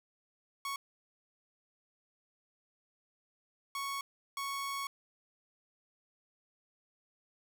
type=tone bursts at uneven times; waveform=sawtooth; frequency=1108.7 Hz; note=C#6; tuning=in tune; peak=-32 dBFS; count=3; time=0.65-0.76 / 3.75-4.01 / 4.37-4.87 s; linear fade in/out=2 ms; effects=none